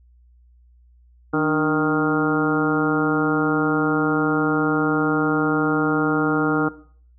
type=harmonic tone with a mistuned harmonic; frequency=155.56 Hz; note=D#3; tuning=in tune; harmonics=1 / 2 / 3 / 4 / 5 / 6 / 7 / 8 / 9; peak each=-27 / -20 / -24 / -34 / -29 / -35 / -34 / -29 / -27 dBFS; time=1.33-6.69 s; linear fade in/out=10 ms; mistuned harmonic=2; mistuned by=-54 cents; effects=noise-tail reverb RT60 0.5 s tail -17 dB re dry + added 60 Hz sine -50 dBFS peak until 7.18 s